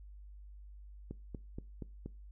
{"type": "click train", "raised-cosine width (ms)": 3, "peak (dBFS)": -29, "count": 5, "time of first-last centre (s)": [1.11, 2.06], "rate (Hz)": 4.21, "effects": ["noise-tail reverb RT60 0.3 s tail -21 dB re dry", "added 50 Hz sine -49 dBFS peak until 2.31 s"]}